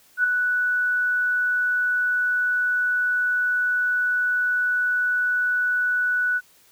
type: tone with ADSR envelope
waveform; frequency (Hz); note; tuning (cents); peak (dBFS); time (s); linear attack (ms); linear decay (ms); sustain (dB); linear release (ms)
sine; 1480; F#6; 0; -14; 0.17-6.41; 71; 3; -5; 44
effects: white hiss -56 dBFS RMS until 6.71 s